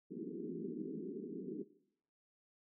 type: band-pass noise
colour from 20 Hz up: white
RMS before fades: -44 dBFS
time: 0.1-1.64 s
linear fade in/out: 20 ms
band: 170 to 420 Hz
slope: 96 dB/octave
effects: noise-tail reverb RT60 0.7 s tail -18 dB re dry